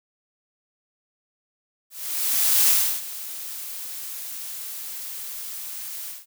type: noise with ADSR envelope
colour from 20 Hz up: blue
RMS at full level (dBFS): -17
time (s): 1.9-6.26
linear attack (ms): 780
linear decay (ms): 330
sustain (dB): -17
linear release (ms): 170
effects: none